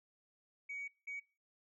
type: tone bursts at uneven times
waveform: sine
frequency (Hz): 2253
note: C#7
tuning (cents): +28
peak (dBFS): -40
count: 2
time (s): 0.69-0.88 / 1.07-1.2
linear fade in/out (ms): 10
effects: noise-tail reverb RT60 0.4 s tail -24 dB re dry + tanh soft clip ceiling -37 dBFS